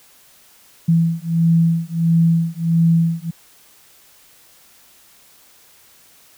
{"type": "beating tone pair", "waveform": "sine", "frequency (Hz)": [165.3, 166.8], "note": ["E3", "E3"], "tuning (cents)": [5, 21], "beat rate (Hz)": 1.5, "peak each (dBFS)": -16, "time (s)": [0.88, 3.31], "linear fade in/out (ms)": 10, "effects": ["white hiss -50 dBFS RMS until 6.37 s"]}